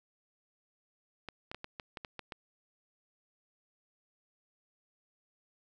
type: clicks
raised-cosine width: 0.3 ms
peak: -25 dBFS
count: 9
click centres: 1.287 / 1.515 / 1.546 / 1.644 / 1.798 / 1.972 / 2.048 / 2.193 / 2.322 s
effects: none